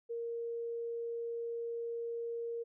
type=tone; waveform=sine; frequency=466.2 Hz; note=A#4; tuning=in tune; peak=-36 dBFS; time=0.09-2.64 s; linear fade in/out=20 ms; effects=none